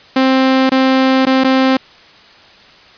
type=tone with dropouts; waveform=sawtooth; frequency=263.1 Hz; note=C4; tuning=10 cents sharp; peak=-5 dBFS; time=0.16-1.77 s; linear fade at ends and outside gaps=5 ms; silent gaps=0.695-0.717 / 1.254-1.267 / 1.438-1.444 s; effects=white hiss -42 dBFS RMS until 2.97 s + resampled to 11025 Hz